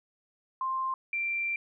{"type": "tone pair in turn", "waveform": "sine", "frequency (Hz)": [1051, 2359], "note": ["C6", "D7"], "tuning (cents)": [7, 7], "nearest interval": "octave + major second", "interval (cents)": 1400, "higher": "second", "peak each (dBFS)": [-28, -28], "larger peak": "neither", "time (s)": [[0.61, 0.94], [1.13, 1.56]], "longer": "second", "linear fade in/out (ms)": 2, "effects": []}